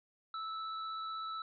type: tone with vibrato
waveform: square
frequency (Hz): 1312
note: E6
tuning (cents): -9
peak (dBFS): -39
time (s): 0.34-1.42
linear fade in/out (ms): 2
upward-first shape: triangle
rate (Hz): 16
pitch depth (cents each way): 8
effects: resampled to 11025 Hz